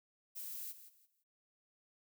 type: noise with echo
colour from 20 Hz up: violet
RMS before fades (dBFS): -45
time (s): 0.35-0.73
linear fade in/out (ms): 20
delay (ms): 170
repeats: 3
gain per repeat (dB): -12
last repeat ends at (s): 1.24
effects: noise-tail reverb RT60 0.2 s tail -26 dB re dry